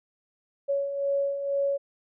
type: beating tone pair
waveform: sine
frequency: 557 / 559.1 Hz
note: C#5 / C#5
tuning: +8 / +15 cents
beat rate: 2.1 Hz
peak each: -33 / -25 dBFS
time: 0.68-1.78 s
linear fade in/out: 20 ms
effects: none